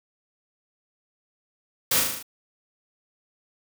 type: noise with echo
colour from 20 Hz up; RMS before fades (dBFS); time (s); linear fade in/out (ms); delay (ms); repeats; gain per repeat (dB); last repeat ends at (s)
white; -22; 1.91-2; 5; 38; 6; -3; 2.228
effects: none